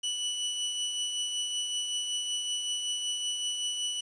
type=tone with tremolo; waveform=sawtooth; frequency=2960 Hz; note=F#7; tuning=in tune; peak=-25 dBFS; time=0.03-4.01 s; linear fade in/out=10 ms; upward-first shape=triangle; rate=5.3 Hz; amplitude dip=40%; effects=resampled to 22050 Hz + 9-bit